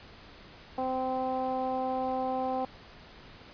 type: tone with low-pass filter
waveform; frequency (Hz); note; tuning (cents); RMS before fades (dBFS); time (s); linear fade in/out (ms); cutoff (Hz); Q
15% pulse; 259; C4; -17; -31; 0.78-2.65; 2; 800; 2.5
effects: pink hiss -51 dBFS RMS until 3.53 s + resampled to 11025 Hz